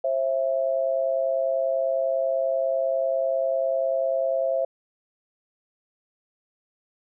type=tone pair together; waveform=sine; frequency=532.9 / 663 Hz; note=C5 / E5; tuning=+32 / +10 cents; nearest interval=major third; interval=378 cents; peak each=-24 dBFS; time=0.04-4.65 s; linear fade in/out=5 ms; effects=none